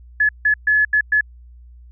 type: tone bursts at uneven times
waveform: sine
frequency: 1709 Hz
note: G#6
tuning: 49 cents sharp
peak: -12 dBFS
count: 5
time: 0.2-0.29 / 0.45-0.54 / 0.67-0.85 / 0.93-1.01 / 1.12-1.21 s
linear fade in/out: 5 ms
effects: added 60 Hz sine -40 dBFS peak until 1.91 s